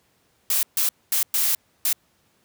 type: noise bursts at uneven times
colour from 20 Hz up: blue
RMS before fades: -21 dBFS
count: 5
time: 0.5-0.63 / 0.77-0.89 / 1.12-1.23 / 1.34-1.55 / 1.85-1.93 s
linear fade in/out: 2 ms
effects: pink hiss -64 dBFS RMS until 2.44 s + high-pass 80 Hz 12 dB/octave